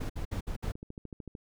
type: noise bursts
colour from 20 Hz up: brown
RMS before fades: -34 dBFS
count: 5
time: 0-0.721 s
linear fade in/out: 10 ms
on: 97 ms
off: 59 ms
type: click train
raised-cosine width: 3 ms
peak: -29 dBFS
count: 10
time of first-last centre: 0.68-1.352 s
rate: 13.4 Hz
effects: none